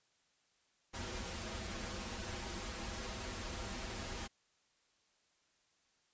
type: noise with comb filter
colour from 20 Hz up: pink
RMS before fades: -43 dBFS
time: 0.93-4.28 s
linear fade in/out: 20 ms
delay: 6.9 ms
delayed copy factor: -0.75
effects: white hiss -75 dBFS RMS until 6.13 s + resampled to 16000 Hz